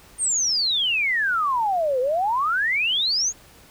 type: exponential two-way sweep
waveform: sine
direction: down then up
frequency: 9030 to 490.4 to 6870 Hz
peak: -19 dBFS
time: 0.18-3.33 s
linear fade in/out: 50 ms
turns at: 2 s
effects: pink hiss -50 dBFS RMS until 3.7 s